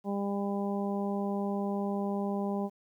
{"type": "harmonic tone", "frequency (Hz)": 200.3, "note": "G3", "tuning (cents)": 38, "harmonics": [1, 2, 3, 4, 5], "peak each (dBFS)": [-31, -36, -39, -39, -44], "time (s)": [0.04, 2.7], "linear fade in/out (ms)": 50, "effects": ["11-bit"]}